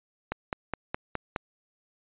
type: click train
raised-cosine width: 0.5 ms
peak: -14 dBFS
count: 6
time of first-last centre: 0.32-1.362 s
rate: 4.8 Hz
effects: resampled to 8000 Hz